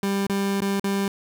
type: tone with dropouts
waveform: 30% pulse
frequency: 197.8 Hz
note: G3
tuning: 16 cents sharp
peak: -19 dBFS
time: 0.03-1.08 s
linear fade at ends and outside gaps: 2 ms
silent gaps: 0.268-0.297 / 0.606-0.618 / 0.797-0.841 s
effects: none